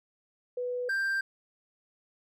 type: tone pair in turn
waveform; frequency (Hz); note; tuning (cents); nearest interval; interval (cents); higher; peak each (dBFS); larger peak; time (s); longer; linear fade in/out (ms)
sine / triangle; 493.9 / 1579.4; B4 / G6; 0 / +13; octave + minor sixth; 2013; second; -30 / -25; second; 0.57-0.89 / 0.89-1.21; neither; 5
effects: none